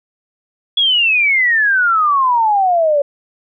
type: exponential sweep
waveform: sine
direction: down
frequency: 3402 to 559 Hz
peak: -10 dBFS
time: 0.77-3.02 s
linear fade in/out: 5 ms
effects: none